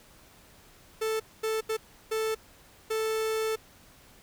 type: tone bursts at uneven times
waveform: 45% pulse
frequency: 440.3 Hz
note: A4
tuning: 1 cent sharp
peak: -27 dBFS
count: 5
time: 1.01-1.2 / 1.43-1.61 / 1.69-1.77 / 2.11-2.35 / 2.9-3.56 s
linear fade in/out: 10 ms
effects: pink hiss -56 dBFS RMS until 4.22 s